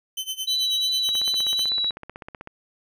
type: tone with tremolo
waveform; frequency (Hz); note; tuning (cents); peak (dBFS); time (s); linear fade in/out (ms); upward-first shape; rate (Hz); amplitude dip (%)
sawtooth; 3063; G7; -41; -22; 0.17-1.69; 5; sine; 9.2; 90
type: tone with vibrato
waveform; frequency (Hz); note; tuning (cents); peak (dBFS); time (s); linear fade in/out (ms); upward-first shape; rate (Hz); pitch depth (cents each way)
sine; 3938; B7; -6; -21; 0.47-1.91; 10; sine; 2.7; 16
type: click train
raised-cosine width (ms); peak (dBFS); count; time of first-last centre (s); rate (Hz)
0.5; -22; 23; 1.09-2.474; 15.9
effects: none